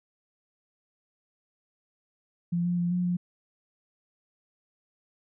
sine tone with pitch steps, 172.7 / 175.9 / 173.9 / 178.8 / 177 Hz, F3 / F3 / F3 / F3 / F3, -19 / +13 / -7 / +41 / +23 cents, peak -24 dBFS, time 2.52-3.17 s, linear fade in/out 10 ms, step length 130 ms, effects none

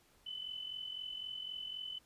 sine tone with amplitude modulation, 3014 Hz, F#7, 31 cents sharp, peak -38 dBFS, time 0.26-1.99 s, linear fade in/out 10 ms, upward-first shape sine, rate 43.9 Hz, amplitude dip 65%, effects pink hiss -68 dBFS RMS until 2.05 s + resampled to 32000 Hz

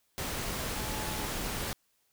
sine tone in noise, 860 Hz, A5, 40 cents flat, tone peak -43 dBFS, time 0.76-1.27 s, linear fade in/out 0 ms, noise pink, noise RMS -35 dBFS, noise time 0.18-1.73 s, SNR -11 dB, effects white hiss -73 dBFS RMS until 2.12 s

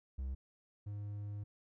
triangle tone pair in turn, 65.9 / 102.85 Hz, C2 / G#2, +13 / -16 cents, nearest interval minor sixth, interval 771 cents, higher second, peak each -35 / -38 dBFS, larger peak first, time 0.18-0.35 / 0.86-1.44 s, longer second, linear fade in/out 10 ms, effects none

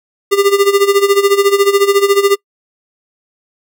square tone with tremolo, 400 Hz, G4, 35 cents sharp, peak -6 dBFS, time 0.31-2.36 s, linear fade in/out 20 ms, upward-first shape sine, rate 14 Hz, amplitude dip 80%, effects noise-tail reverb RT60 0.1 s tail -26 dB re dry

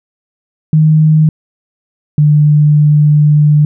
sine tone pair in turn, 155.56 / 149.27 Hz, D#3 / D3, 0 / +29 cents, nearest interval minor second, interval 71 cents, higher first, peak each -4 dBFS, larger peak neither, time 0.73-1.29 / 2.18-3.65 s, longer second, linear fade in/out 2 ms, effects none

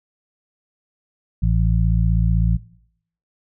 harmonic tone, 55.9 Hz, A1, 28 cents sharp, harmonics 1 / 2 / 3, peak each -17 / -20 / -22 dBFS, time 1.42-2.57 s, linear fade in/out 10 ms, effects noise-tail reverb RT60 0.7 s tail -20 dB re dry

